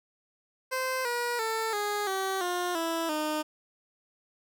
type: tone with pitch steps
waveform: 15% pulse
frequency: 518 / 480.5 / 445.8 / 413.5 / 383.6 / 355.9 / 330.1 / 306.2 Hz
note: C5 / B4 / A4 / G#4 / G4 / F4 / E4 / D#4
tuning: -17 / -48 / +23 / -8 / -37 / +33 / +2 / -28 cents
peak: -22 dBFS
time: 0.71-3.43 s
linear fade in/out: 20 ms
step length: 340 ms
effects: none